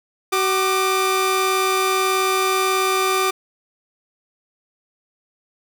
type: tone pair together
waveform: sawtooth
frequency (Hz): 378.2 / 1193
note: F#4 / D6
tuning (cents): +38 / +27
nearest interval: octave + minor sixth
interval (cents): 1989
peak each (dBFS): -16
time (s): 0.32-3.31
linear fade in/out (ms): 10
effects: none